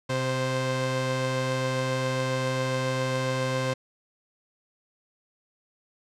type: tone pair together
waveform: sawtooth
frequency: 128.99 / 523.3 Hz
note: C3 / C5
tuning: -24 / 0 cents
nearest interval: 2 octaves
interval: 2424 cents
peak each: -24 dBFS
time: 0.09-3.74 s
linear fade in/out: 10 ms
effects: low-pass 7000 Hz 12 dB/octave